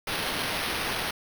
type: noise with sample-and-hold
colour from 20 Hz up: white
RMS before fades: -30 dBFS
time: 0.07-1.11 s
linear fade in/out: 5 ms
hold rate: 7350 Hz
effects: none